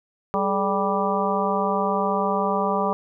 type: harmonic tone with a mistuned harmonic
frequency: 196 Hz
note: G3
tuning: in tune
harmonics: 1 / 2 / 3 / 4 / 5 / 6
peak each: -27 / -27 / -27 / -27 / -27 / -27 dBFS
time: 0.34-2.93 s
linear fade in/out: 0 ms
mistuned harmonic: 2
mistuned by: +130 cents
effects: none